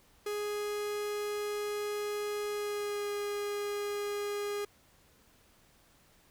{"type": "tone with pitch glide", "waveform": "45% pulse", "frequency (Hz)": [415.3, 410.3], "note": ["G#4", "G#4"], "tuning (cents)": [0, -21], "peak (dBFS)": -33, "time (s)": [0.26, 4.65], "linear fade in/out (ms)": 5, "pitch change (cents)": -21, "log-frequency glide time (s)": [2.49, 3.09], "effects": ["pink hiss -64 dBFS RMS until 6.3 s"]}